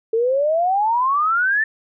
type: exponential sweep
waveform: sine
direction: up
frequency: 440 to 1801 Hz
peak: -15 dBFS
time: 0.13-1.64 s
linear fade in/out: 5 ms
effects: none